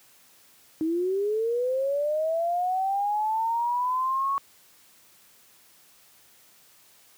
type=linear sweep; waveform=sine; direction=up; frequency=311.1 to 1115 Hz; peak=-23 dBFS; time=0.81-4.38 s; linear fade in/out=0 ms; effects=white hiss -57 dBFS RMS until 7.17 s + high-pass 80 Hz 12 dB/octave